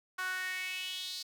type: tone with high-pass filter sweep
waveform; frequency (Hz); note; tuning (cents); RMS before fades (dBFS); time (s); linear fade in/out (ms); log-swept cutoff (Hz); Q
sawtooth; 370; F#4; 0; -38; 0.18-1.23; 10; 1300 to 4500; 4.8
effects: none